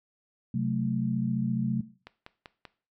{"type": "chord", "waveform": "sine", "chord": "F# diminished", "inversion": "second", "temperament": "equal", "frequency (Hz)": [130.81, 185, 220], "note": ["C3", "F#3", "A3"], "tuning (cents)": [0, 0, 0], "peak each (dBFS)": -30, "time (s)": [0.54, 1.81], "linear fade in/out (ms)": 5}
{"type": "click train", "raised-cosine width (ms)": 0.3, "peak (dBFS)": -27, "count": 4, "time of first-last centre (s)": [2.07, 2.653], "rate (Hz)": 5.15}
{"effects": ["noise-tail reverb RT60 0.4 s tail -17 dB re dry"]}